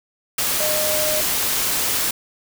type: tone in noise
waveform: sine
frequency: 613 Hz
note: D#5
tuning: 26 cents flat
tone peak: -23 dBFS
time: 0.6-1.21 s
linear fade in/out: 5 ms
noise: white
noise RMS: -21 dBFS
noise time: 0.38-2.11 s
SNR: -5 dB
effects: none